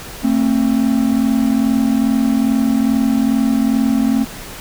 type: tone pair together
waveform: triangle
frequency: 223.8 / 266.2 Hz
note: A3 / C4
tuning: +30 / +30 cents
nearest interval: minor third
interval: 300 cents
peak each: -13 dBFS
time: 0.23-4.25 s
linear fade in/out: 20 ms
effects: pink hiss -32 dBFS RMS until 4.6 s